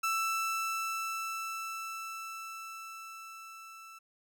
30% pulse tone with level ramp, 1325 Hz, E6, 9 cents sharp, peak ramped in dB -26 to -46 dBFS, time 0.03-3.99 s, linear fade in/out 10 ms, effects none

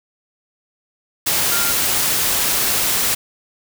sine tone in noise, 1399 Hz, F6, 3 cents sharp, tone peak -24 dBFS, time 1.51-1.72 s, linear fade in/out 10 ms, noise white, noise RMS -18 dBFS, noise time 1.26-3.15 s, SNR -9 dB, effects none

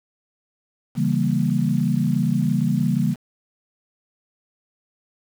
sine chord, C# diminished seventh, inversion none, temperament equal, 138.59 / 164.81 / 196 / 233.1 Hz, C#3 / E3 / G3 / Bb3, 0 / 0 / 0 / 0 cents, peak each -23 dBFS, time 0.95-3.16 s, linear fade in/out 50 ms, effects 7-bit

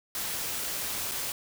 white noise with dropouts, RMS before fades -33 dBFS, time 0.15-1.32 s, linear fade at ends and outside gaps 1 ms, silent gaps 1.113-1.117 s, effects none

